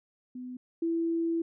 sine tone pair in turn, 251.2 / 332.3 Hz, B3 / E4, +30 / +14 cents, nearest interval perfect fourth, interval 484 cents, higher second, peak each -37 / -26 dBFS, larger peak second, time 0.35-0.57 / 0.82-1.42 s, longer second, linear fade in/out 5 ms, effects none

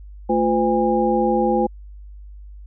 sine tone cluster, 221.7 / 349.7 / 507 / 814 Hz, A3 / F4 / B4 / G#5, +13 / +2 / +45 / -35 cents, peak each -21 dBFS, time 0.29-1.67 s, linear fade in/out 10 ms, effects added 50 Hz sine -36 dBFS peak until 2.66 s

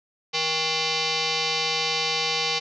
sine tone with frequency modulation, 799 Hz, G5, 33 cents sharp, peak -22 dBFS, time 0.33-2.6 s, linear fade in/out 20 ms, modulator 636 Hz, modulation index 7.3, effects none

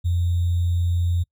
sine tone with sample-and-hold, 87 Hz, F2, 6 cents flat, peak -18 dBFS, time 0.04-1.24 s, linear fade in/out 20 ms, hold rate 3675 Hz, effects noise-tail reverb RT60 0.1 s tail -25 dB re dry

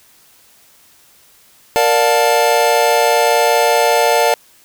square chord, Bb major seventh, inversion none, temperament equal with one note detuned, 466.2 / 587.3 / 712.3 / 880 Hz, Bb4 / D5 / F5 / A5, 0 / 0 / +34 / 0 cents, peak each -17 dBFS, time 1.76-4.34 s, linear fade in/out 0 ms, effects white hiss -49 dBFS RMS until 4.64 s

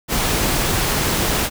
pink noise, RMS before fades -19 dBFS, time 0.08-1.5 s, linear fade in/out 50 ms, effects none

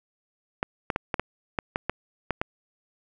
clicks, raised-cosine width 0.5 ms, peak -10 dBFS, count 10, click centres 0.629 / 0.902 / 0.961 / 1.142 / 1.196 / 1.588 / 1.759 / 1.896 / 2.307 / 2.415 s, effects none

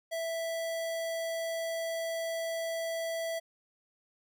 square tone, 659.3 Hz, E5, in tune, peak -33 dBFS, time 0.11-3.4 s, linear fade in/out 20 ms, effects none

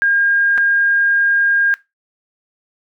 sine tone with dropouts, 1615 Hz, G#6, 49 cents flat, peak -11 dBFS, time 0.02-1.74 s, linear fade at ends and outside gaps 0 ms, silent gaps 0.577-0.581 s, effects noise-tail reverb RT60 0.2 s tail -19 dB re dry

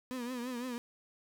35% pulse tone with vibrato, 246.9 Hz, B3, in tune, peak -35 dBFS, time 0.11-0.78 s, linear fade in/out 0 ms, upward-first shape triangle, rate 5.9 Hz, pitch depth 100 cents each way, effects none

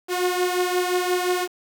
sawtooth beating tone pair, 359.3 / 365 Hz, F4 / F#4, +49 / -24 cents, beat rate 5.7 Hz, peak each -18 / -22 dBFS, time 0.08-1.48 s, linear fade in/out 50 ms, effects 7-bit

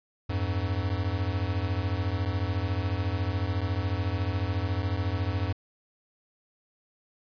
square beating tone pair, 87.31 / 101.31 Hz, F2 / G#2, 0 / -42 cents, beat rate 14 Hz, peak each -30 dBFS, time 0.29-5.53 s, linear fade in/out 10 ms, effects resampled to 11025 Hz + 11-bit

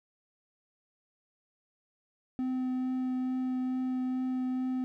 triangle tone with vibrato, 256.1 Hz, C4, 37 cents flat, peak -27 dBFS, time 2.39-4.84 s, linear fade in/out 0 ms, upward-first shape triangle, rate 2.3 Hz, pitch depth 9 cents each way, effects none

